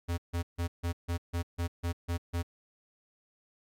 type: tone bursts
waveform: square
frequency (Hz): 85.9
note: F2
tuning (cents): -28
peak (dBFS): -30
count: 10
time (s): 0.08-2.43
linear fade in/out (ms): 20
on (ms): 100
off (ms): 150
effects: AAC 64 kbps